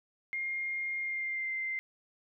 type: tone with pitch glide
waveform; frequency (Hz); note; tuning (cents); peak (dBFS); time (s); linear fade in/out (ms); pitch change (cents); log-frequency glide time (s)
sine; 2125 to 2084; C7 to C7; +26 to -7; -32; 0.33-1.79; 0; -33; 1-1.52
effects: none